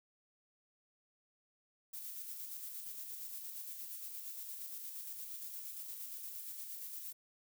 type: noise with tremolo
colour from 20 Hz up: violet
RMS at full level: -45 dBFS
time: 1.93-7.13 s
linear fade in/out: 10 ms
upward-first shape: square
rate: 8.6 Hz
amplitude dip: 30%
effects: none